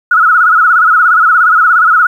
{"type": "tone with vibrato", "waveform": "sine", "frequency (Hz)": 1366, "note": "F6", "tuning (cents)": -39, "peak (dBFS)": -4, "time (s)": [0.11, 2.07], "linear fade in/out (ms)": 5, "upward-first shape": "sine", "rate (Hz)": 17, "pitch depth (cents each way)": 130, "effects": ["7-bit"]}